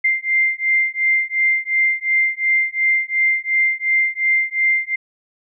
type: beating tone pair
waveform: sine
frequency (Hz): 2093 / 2095.8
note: C7 / C7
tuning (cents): 0 / +2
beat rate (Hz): 2.8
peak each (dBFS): -18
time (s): 0.04-4.96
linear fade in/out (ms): 10
effects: none